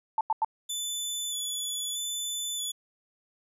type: tone bursts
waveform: sine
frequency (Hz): 884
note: A5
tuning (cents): +8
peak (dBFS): -22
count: 3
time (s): 0.18-0.447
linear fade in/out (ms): 2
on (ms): 29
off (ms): 90
type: tone with vibrato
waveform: 20% pulse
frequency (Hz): 3467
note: A7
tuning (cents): -26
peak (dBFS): -25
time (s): 0.69-2.72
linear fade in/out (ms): 10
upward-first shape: square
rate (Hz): 0.79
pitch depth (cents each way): 19
effects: none